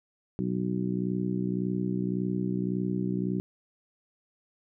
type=harmonic tone; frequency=61.8 Hz; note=B1; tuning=2 cents sharp; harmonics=2 / 3 / 4 / 5 / 6; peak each=-35 / -29 / -37 / -34 / -36 dBFS; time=0.39-3.4 s; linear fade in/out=0 ms; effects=none